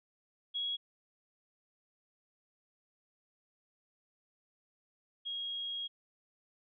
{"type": "tone pair in turn", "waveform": "sine", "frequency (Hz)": [3322, 3280], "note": ["G#7", "G#7"], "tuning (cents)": [0, -22], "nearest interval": "unison", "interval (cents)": 22, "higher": "first", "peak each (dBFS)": [-33, -36], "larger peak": "first", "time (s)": [[0.54, 0.77], [5.25, 5.88]], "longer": "second", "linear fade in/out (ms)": 20, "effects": []}